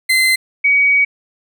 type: tone pair in turn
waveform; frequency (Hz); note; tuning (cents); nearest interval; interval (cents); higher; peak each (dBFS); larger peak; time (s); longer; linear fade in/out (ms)
35% pulse / sine; 2063 / 2260; C7 / C#7; -25 / +33; major second; 158; second; -9; neither; 0.09-0.36 / 0.64-1.05; second; 10
effects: none